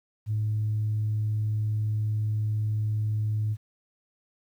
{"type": "tone", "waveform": "sine", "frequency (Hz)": 107.2, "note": "A2", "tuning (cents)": -45, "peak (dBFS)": -23, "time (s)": [0.26, 3.57], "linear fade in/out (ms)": 50, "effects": ["tanh soft clip ceiling -20 dBFS", "10-bit"]}